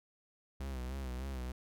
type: tone with vibrato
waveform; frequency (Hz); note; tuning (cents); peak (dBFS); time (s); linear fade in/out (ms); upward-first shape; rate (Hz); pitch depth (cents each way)
45% pulse; 64.8; C2; -16; -38; 0.6-1.52; 5; sine; 3.3; 83
effects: none